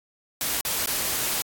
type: noise with dropouts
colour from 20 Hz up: white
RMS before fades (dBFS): -26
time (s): 0.41-1.42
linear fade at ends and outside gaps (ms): 1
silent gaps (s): 0.61-0.65 / 0.86-0.873
effects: AAC 64 kbps